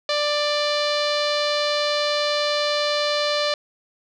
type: tone with low-pass filter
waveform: sawtooth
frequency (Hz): 590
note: D5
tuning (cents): +8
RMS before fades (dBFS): -22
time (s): 0.09-3.54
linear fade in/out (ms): 2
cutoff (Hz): 4300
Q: 3.9
effects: none